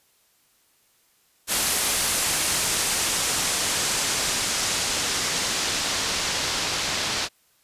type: noise with low-pass filter sweep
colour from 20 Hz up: white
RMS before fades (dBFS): -25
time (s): 1.47-7.29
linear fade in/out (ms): 50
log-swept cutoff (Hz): 11000 to 5100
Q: 0.99
effects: white hiss -63 dBFS RMS until 7.63 s + resampled to 32000 Hz